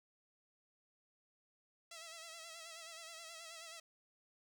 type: tone with vibrato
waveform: 5% pulse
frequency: 659.3 Hz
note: E5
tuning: in tune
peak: -38 dBFS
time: 1.91-3.8 s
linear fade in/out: 5 ms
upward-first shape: sine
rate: 9.4 Hz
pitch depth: 55 cents each way
effects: none